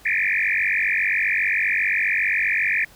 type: tone with frequency modulation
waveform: sine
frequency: 2093 Hz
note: C7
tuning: in tune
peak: -18 dBFS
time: 0.05-2.85 s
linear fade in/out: 10 ms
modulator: 47.5 Hz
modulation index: 7.3
effects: pink hiss -50 dBFS RMS until 2.95 s